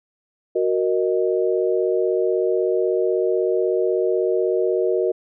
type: chord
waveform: sine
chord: D# minor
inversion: first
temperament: equal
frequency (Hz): 370 / 466.2 / 622.3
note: F#4 / A#4 / D#5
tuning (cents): 0 / 0 / 0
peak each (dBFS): -20 / -21 / -25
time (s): 0.55-5.12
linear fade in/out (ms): 10
effects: none